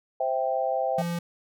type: chord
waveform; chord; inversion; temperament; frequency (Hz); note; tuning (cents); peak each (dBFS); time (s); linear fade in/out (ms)
sine; C major; none; equal; 523.3 / 659.3 / 784; C5 / E5 / G5; 0 / 0 / 0; -28; 0.2-1.02; 5
type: tone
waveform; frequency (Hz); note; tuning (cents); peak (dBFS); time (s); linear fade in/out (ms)
square; 171.5; F3; -31; -28; 0.98-1.19; 5
effects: none